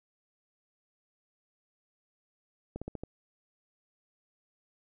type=slowing click train; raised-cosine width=2 ms; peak=-24 dBFS; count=5; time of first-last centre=2.76-3.036 s; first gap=56 ms; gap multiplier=1.14; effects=none